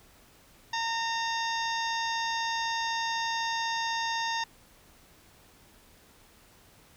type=harmonic tone with a mistuned harmonic; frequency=916 Hz; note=A#5; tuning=31 cents flat; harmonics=1 / 2 / 3 / 4 / 5 / 6 / 7; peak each=-31 / -34 / -41 / -37 / -41 / -41 / -43 dBFS; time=0.73-4.44 s; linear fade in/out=5 ms; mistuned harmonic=5; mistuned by=+96 cents; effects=pink hiss -58 dBFS RMS until 6.96 s